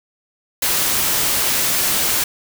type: noise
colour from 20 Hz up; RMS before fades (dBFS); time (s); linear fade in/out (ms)
white; -18; 0.62-2.24; 5
effects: none